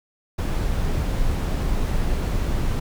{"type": "noise", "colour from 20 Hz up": "brown", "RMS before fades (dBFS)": -22, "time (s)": [0.38, 2.8], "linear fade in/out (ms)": 10, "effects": []}